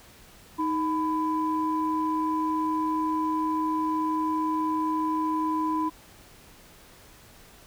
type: tone pair together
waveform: sine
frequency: 313.1 / 1000 Hz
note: D#4 / B5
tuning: +11 / +21 cents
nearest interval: octave + minor sixth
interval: 2010 cents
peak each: -26 dBFS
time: 0.58-5.9 s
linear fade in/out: 20 ms
effects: tanh soft clip ceiling -16 dBFS + pink hiss -52 dBFS RMS until 7.66 s